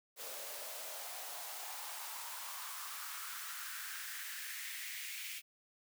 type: noise with high-pass filter sweep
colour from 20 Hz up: white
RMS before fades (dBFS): -45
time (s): 0.16-5.42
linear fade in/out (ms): 50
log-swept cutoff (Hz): 500 to 2400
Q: 3.5
effects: none